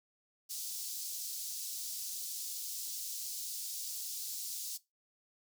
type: high-pass noise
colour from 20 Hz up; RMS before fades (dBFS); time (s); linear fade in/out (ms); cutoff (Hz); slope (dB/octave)
pink; -41; 0.49-4.78; 20; 4700; 24
effects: noise-tail reverb RT60 0.2 s tail -18 dB re dry